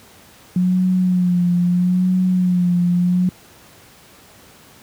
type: tone with vibrato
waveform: sine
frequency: 180 Hz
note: F#3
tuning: 47 cents flat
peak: -13 dBFS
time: 0.56-3.29 s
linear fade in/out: 2 ms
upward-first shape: sine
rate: 0.77 Hz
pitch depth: 42 cents each way
effects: pink hiss -46 dBFS RMS until 4.82 s + high-pass 80 Hz 12 dB/octave